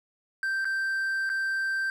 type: tone with dropouts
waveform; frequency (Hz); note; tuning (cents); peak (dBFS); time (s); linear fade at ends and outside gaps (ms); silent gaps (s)
triangle; 1566; G6; -2; -24; 0.43-1.9; 1; 0.646-0.653 / 1.293-1.299
effects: none